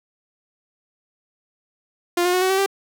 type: tone with pitch steps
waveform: sawtooth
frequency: 349.8 / 358 / 366.3 / 374.9 / 383.7 / 392.6 Hz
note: F4 / F4 / F#4 / F#4 / G4 / G4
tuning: +3 / +43 / -17 / +23 / -37 / +3 cents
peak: -13 dBFS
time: 2.17-2.662 s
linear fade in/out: 5 ms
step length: 82 ms
effects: none